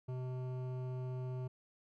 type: tone with hard clipping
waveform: triangle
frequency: 127.5 Hz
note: C3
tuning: 44 cents flat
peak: -40 dBFS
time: 0.08-1.48 s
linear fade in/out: 10 ms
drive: 17 dB
effects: none